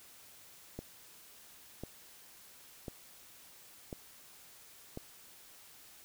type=click train; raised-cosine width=2 ms; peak=-27 dBFS; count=5; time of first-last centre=0.79-4.974 s; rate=0.956 Hz; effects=white hiss -57 dBFS RMS until 6.04 s